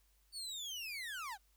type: linear sweep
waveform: 30% pulse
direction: down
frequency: 4561 to 721 Hz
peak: -39 dBFS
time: 0.32-1.38 s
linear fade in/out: 50 ms
effects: added 50 Hz sine -70 dBFS peak until 1.56 s + white hiss -75 dBFS RMS until 1.56 s